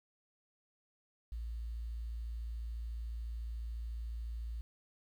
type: tone with quantisation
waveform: sine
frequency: 57 Hz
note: A#1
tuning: 38 cents flat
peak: -38 dBFS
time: 1.32-4.61 s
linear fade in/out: 0 ms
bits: 11
effects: none